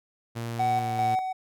sawtooth tone with pitch glide, 116.54 to 114.21 Hz, A#2 to A#2, 0 to -35 cents, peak -27 dBFS, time 0.35-1.16 s, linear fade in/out 20 ms, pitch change -35 cents, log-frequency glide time 0.79-0.95 s
triangle tone with tremolo, 751 Hz, F#5, 26 cents sharp, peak -20 dBFS, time 0.59-1.33 s, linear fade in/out 10 ms, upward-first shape square, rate 2.5 Hz, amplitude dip 50%
effects none

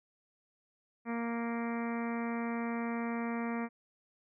harmonic tone, 233.1 Hz, A#3, in tune, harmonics 1 / 2 / 3 / 4 / 5 / 6 / 7 / 8 / 9 / 10, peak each -34 / -42 / -44 / -45 / -46 / -49 / -53 / -48 / -50 / -50 dBFS, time 1.05-3.69 s, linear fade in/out 50 ms, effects none

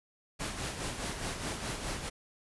pink noise with tremolo, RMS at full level -35 dBFS, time 0.39-2.1 s, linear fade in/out 20 ms, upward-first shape sine, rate 4.8 Hz, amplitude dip 50%, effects resampled to 24000 Hz

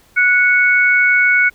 sine tone pair together, 1471.1 / 2217 Hz, F#6 / C#7, -10 / 0 cents, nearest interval perfect fifth, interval 710 cents, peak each -12 dBFS, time 0.16-1.5 s, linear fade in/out 20 ms, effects pink hiss -51 dBFS RMS until 1.54 s

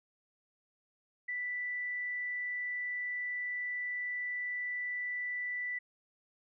sine tone, 1975.5 Hz, B6, in tune, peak -34 dBFS, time 1.28-5.79 s, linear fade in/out 10 ms, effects none

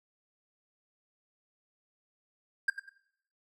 triangle tone with echo, 1600 Hz, G6, 35 cents sharp, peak -21 dBFS, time 2.68-2.7 s, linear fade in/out 5 ms, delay 97 ms, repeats 2, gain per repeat -12 dB, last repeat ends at 2.894 s, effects noise-tail reverb RT60 0.7 s tail -17 dB re dry

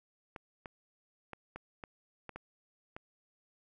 clicks, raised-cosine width 0.5 ms, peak -28 dBFS, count 8, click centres 0.362 / 0.658 / 1.333 / 1.56 / 1.838 / 2.293 / 2.36 / 2.965 s, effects none

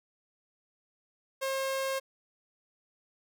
sawtooth tone, 536 Hz, C5, 42 cents sharp, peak -26 dBFS, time 1.41-2 s, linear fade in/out 20 ms, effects none

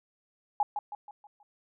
sine tone with echo, 830.6 Hz, G#5, in tune, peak -22 dBFS, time 0.6-0.63 s, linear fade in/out 2 ms, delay 160 ms, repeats 5, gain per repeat -7 dB, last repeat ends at 1.43 s, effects none

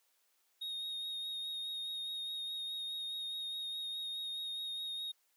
triangle tone with vibrato, 3729 Hz, A#7, in tune, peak -37 dBFS, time 0.61-5.12 s, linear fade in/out 10 ms, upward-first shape sine, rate 4.8 Hz, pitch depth 18 cents each way, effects white hiss -75 dBFS RMS until 5.36 s + high-pass 400 Hz 12 dB/octave

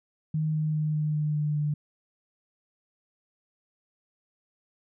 sine tone with pitch steps, 155.56 / 154.4 / 153.24 / 152.09 / 150.96 / 149.83 / 148.71 Hz, D#3 / D#3 / D#3 / D#3 / D3 / D3 / D3, 0 / -13 / -26 / -39 / +48 / +35 / +22 cents, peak -24 dBFS, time 0.34-1.74 s, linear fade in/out 5 ms, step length 200 ms, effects none

